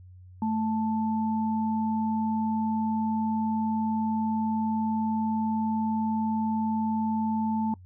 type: tone pair together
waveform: sine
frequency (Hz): 220 / 880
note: A3 / A5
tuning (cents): 0 / 0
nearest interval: 2 octaves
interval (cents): 2400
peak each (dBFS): -25 / -31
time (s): 0.42-7.74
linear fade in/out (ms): 2
effects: noise-tail reverb RT60 0.1 s tail -24 dB re dry + added 91 Hz sine -46 dBFS peak until 7.85 s